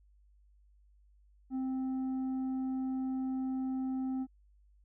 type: tone with tanh clipping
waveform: sine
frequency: 261.6 Hz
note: C4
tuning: in tune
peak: -33 dBFS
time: 1.5-4.27 s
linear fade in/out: 50 ms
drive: 5 dB
effects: added 50 Hz sine -61 dBFS peak until 4.84 s